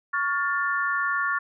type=tone cluster; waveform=sine; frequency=1119 / 1411 / 1769 Hz; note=C#6 / F6 / A6; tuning=+16 / +17 / +9 cents; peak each=-27 dBFS; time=0.13-1.39 s; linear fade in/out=10 ms; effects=none